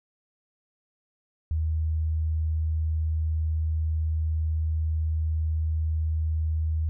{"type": "tone", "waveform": "sine", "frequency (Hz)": 79, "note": "D#2", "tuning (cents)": 27, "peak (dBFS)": -23, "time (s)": [1.51, 6.89], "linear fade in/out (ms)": 0, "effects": []}